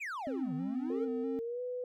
triangle exponential two-way sweep, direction down then up, 2637 to 146.83 to 495.5 Hz, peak -35 dBFS, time 0-1.06 s, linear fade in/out 20 ms, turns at 0.54 s
triangle tone with vibrato, 260.7 Hz, C4, 6 cents flat, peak -33 dBFS, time 0.27-1.39 s, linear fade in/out 0 ms, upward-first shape square, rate 3.1 Hz, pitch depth 38 cents each way
sine tone with pitch glide, 455.7 to 496.9 Hz, A#4 to B4, -39 to +11 cents, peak -35 dBFS, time 0.9-1.84 s, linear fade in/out 2 ms, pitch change +150 cents, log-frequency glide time 1.4-1.61 s
effects none

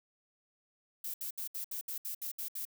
violet noise bursts, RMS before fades -39 dBFS, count 10, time 1.04-2.652 s, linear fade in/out 5 ms, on 100 ms, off 68 ms, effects none

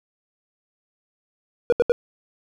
triangle tone bursts, 480.5 Hz, B4, 48 cents flat, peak -11 dBFS, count 3, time 1.7-1.92 s, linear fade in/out 0 ms, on 24 ms, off 74 ms, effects none

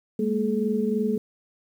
sine tone cluster, 204.9 / 228 / 427.1 Hz, G#3 / A#3 / G#4, -23 / -38 / +48 cents, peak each -26 dBFS, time 0.19-1.18 s, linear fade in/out 5 ms, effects 9-bit

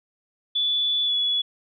sine tone with pitch glide, 3456 to 3399 Hz, A7 to G#7, -32 to +39 cents, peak -20 dBFS, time 0.55-1.42 s, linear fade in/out 10 ms, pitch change -29 cents, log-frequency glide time 1.04-1.14 s, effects none

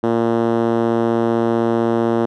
5% pulse tone with band-pass filter, 115.7 Hz, A#2, 13 cents flat, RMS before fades -17 dBFS, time 0.03-2.26 s, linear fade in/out 10 ms, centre 300 Hz, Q 1.4, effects none

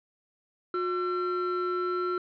triangle tone pair together, 360 / 1349.8 Hz, F#4 / E6, -47 / +41 cents, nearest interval octave + major seventh, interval 2288 cents, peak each -26 / -28 dBFS, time 0.74-2.18 s, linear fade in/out 2 ms, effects tanh soft clip ceiling -20 dBFS + resampled to 11025 Hz

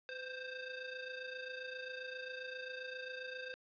sawtooth ring-modulated tone, 1046.5 Hz, C6, in tune, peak -36 dBFS, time 0.09-3.54 s, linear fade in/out 0 ms, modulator 537 Hz, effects resampled to 11025 Hz + 11-bit

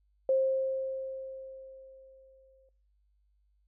sine tone with exponential decay, 530 Hz, C5, 22 cents sharp, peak -22 dBFS, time 0.29-2.69 s, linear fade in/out 2 ms, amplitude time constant 520 ms, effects noise-tail reverb RT60 0.4 s tail -20 dB re dry + added 50 Hz sine -67 dBFS peak until 3.67 s

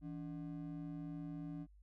triangle ring-modulated tone, 225.7 Hz, A3, 44 cents sharp, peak -38 dBFS, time 0.01-1.67 s, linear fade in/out 50 ms, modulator 61.5 Hz, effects added 50 Hz sine -60 dBFS peak until 1.82 s

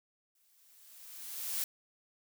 blue noise with exponential growth, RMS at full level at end -33 dBFS, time 0.35-1.64 s, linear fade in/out 2 ms, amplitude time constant 280 ms, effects none

